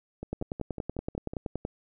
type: two click trains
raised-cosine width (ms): 2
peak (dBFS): -18 / -23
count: 15 / 7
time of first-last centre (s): 0.33-1.651 / 0.23-1.335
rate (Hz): 10.6 / 5.43
effects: none